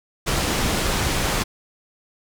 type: low-pass noise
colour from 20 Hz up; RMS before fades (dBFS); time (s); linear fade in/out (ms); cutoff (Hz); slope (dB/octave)
pink; -22; 0.26-1.44; 20; 9600; 12
effects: none